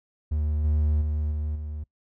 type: tone with level steps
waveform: triangle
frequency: 75.6 Hz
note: D#2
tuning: 49 cents flat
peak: -21 / -18 / -22 / -24 / -29 dBFS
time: 0.31-1.84 s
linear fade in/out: 10 ms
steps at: 0.64 / 1.01 / 1.31 / 1.55 s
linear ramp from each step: 10 ms
effects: noise-tail reverb RT60 0.1 s tail -23 dB re dry